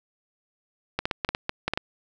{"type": "clicks", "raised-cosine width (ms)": 0.3, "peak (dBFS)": -9, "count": 10, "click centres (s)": [0.99, 1.055, 1.112, 1.248, 1.29, 1.349, 1.494, 1.68, 1.736, 1.775], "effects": []}